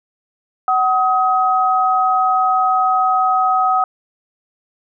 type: tone pair together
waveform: sine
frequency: 751 / 1264.7 Hz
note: F#5 / D#6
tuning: +26 / +28 cents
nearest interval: major sixth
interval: 902 cents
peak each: -15 dBFS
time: 0.68-3.84 s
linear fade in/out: 2 ms
effects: none